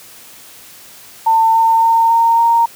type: tone with pitch steps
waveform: sine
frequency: 898 / 905.3 / 912.6 / 920.1 / 927.5 Hz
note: A5 / A5 / A#5 / A#5 / A#5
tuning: +35 / +49 / -37 / -23 / -9 cents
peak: -8 dBFS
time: 1.26-2.66 s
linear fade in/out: 10 ms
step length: 280 ms
effects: white hiss -39 dBFS RMS until 2.75 s + high-pass 60 Hz 12 dB/octave